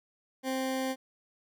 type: tone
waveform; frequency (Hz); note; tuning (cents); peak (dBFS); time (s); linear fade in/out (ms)
20% pulse; 262.5; C4; +6; -25; 0.43-0.96; 50
effects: none